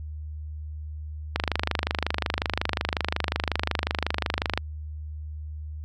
click train, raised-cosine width 0.3 ms, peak -7 dBFS, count 83, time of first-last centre 1.36-4.576 s, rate 25.5 Hz, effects added 76 Hz sine -33 dBFS peak until 5.84 s

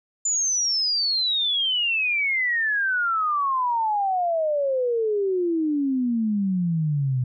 sine exponential sweep, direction down, 7120 to 123.47 Hz, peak -20 dBFS, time 0.25-7.24 s, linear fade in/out 5 ms, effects none

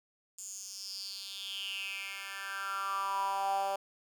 10% pulse tone with high-pass filter sweep, 196.1 Hz, G3, 1 cent sharp, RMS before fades -37 dBFS, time 0.38-3.76 s, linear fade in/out 5 ms, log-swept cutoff 7400 to 660 Hz, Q 6.4, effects none

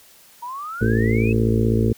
sine exponential sweep, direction up, 935 to 2637 Hz, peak -28 dBFS, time 0.42-1.33 s, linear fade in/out 10 ms
harmonic tone, 56 Hz, A1, 31 cents sharp, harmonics 1 / 2 / 4 / 5 / 6 / 7 / 8 / 9, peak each -25 / -19 / -21 / -29 / -27 / -26 / -25 / -35 dBFS, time 0.81-1.93 s, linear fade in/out 5 ms
effects white hiss -50 dBFS RMS until 1.97 s

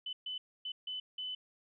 sine tone bursts at uneven times, 3014 Hz, F#7, 31 cents sharp, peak -37 dBFS, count 5, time 0.06-0.13 / 0.26-0.38 / 0.65-0.72 / 0.87-1 / 1.18-1.35 s, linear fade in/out 5 ms, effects none

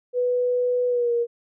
sine tone with pitch glide, 493.9 to 472.4 Hz, B4 to A#4, 0 to +23 cents, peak -19 dBFS, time 0.13-1.27 s, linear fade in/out 50 ms, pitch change -77 cents, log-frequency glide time 0.88-1.12 s, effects none

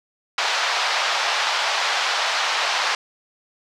pink band-pass noise, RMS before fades -22 dBFS, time 0.38-2.95 s, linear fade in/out 2 ms, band 720 to 5400 Hz, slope 24 dB/octave, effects none

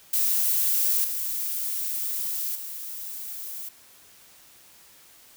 violet noise with level steps, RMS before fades -23 / -29 / -36 dBFS, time 0.13-3.69 s, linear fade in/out 5 ms, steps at 1.04 / 2.55 s, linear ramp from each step 5 ms, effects white hiss -53 dBFS RMS until 5.36 s

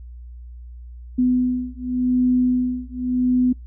sine beating tone pair, 250.3 / 251.18 Hz, B3 / B3, +23 / +29 cents, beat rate 0.88 Hz, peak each -20 dBFS, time 1.18-3.53 s, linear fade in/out 10 ms, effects noise-tail reverb RT60 0.2 s tail -25 dB re dry + added 60 Hz sine -35 dBFS peak until 3.66 s

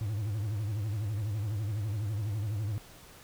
triangle tone with vibrato, 105.1 Hz, G#2, 21 cents sharp, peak -28 dBFS, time 0.01-2.78 s, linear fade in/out 0 ms, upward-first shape sine, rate 12 Hz, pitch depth 130 cents each way, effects pink hiss -53 dBFS RMS until 3.23 s

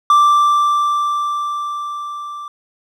triangle tone with level ramp, 1174.7 Hz, D6, in tune, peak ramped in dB -5 to -25 dBFS, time 0.1-2.48 s, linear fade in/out 2 ms, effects none

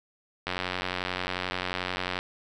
click train, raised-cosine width 0.3 ms, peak -13 dBFS, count 158, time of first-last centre 0.47-2.19 s, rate 91.3 Hz, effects none

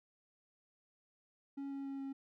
triangle tone with pitch steps, 277.4 / 275.6 / 273.9 / 272.2 Hz, C#4 / C#4 / C#4 / C#4, +1 / -10 / -21 / -31 cents, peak -38 dBFS, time 1.57-2.13 s, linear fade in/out 10 ms, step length 140 ms, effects none

